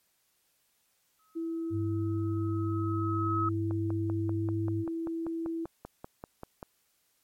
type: tone with exponential growth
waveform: sine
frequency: 1281 Hz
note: E6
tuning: 50 cents flat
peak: -27 dBFS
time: 1.19-3.49 s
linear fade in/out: 5 ms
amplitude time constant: 500 ms
type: tone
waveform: sine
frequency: 329.6 Hz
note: E4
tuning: in tune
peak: -31 dBFS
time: 1.35-5.66 s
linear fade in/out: 20 ms
type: tone with pitch glide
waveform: sine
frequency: 101.1 to 103.05 Hz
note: G#2 to G#2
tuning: -46 to -13 cents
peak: -30 dBFS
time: 1.7-4.85 s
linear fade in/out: 50 ms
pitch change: +33 cents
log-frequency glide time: 4.36-4.45 s
type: click train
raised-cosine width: 1 ms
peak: -26 dBFS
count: 16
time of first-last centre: 3.71-6.628 s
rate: 5.14 Hz
effects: white hiss -72 dBFS RMS until 7.23 s + MP3 64 kbps